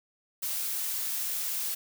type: noise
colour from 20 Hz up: blue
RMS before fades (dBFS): -32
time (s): 0.42-1.75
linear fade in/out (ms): 10
effects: none